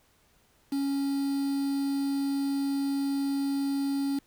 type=tone with quantisation; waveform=triangle; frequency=277.2 Hz; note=C#4; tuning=in tune; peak=-24 dBFS; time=0.72-4.19 s; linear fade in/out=5 ms; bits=7; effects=pink hiss -65 dBFS RMS until 4.26 s